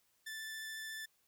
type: tone with vibrato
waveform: sawtooth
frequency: 1760 Hz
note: A6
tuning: in tune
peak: -39 dBFS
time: 0.26-1.06 s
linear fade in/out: 10 ms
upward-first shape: square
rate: 14 Hz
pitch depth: 8 cents each way
effects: white hiss -75 dBFS RMS until 1.27 s